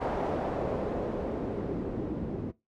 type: noise with low-pass filter sweep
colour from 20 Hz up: white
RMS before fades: -32 dBFS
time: 0-2.52 s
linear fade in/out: 20 ms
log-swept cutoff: 690 to 280 Hz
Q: 1.6
effects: noise-tail reverb RT60 0.2 s tail -19 dB re dry + MP3 96 kbps